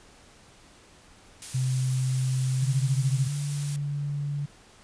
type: noise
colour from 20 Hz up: blue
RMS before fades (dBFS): -36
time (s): 1.42-3.76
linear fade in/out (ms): 0
type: tone with pitch glide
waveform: sine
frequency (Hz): 129.3 to 130.43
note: C3 to C3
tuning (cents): -20 to -5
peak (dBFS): -23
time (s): 1.54-3.28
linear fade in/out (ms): 10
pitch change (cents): +15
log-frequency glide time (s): 1.76-2.71
type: tone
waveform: sine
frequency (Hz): 144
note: D3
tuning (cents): -34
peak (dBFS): -27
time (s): 2.62-4.46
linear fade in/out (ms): 10
effects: pink hiss -54 dBFS RMS until 4.83 s + resampled to 22050 Hz